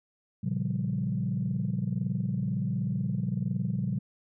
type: chord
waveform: sine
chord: G half-diminished seventh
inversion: first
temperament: equal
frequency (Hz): 116.54 / 138.59 / 174.61 / 196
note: Bb2 / Db3 / F3 / G3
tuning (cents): 0 / 0 / 0 / 0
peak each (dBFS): -32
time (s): 0.43-3.99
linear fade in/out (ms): 10
effects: tanh soft clip ceiling -19 dBFS